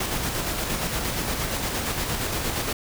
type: noise with tremolo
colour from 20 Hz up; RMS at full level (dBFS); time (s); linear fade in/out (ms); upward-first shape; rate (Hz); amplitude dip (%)
pink; -26; 0-2.73; 5; square; 8.6; 30
effects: none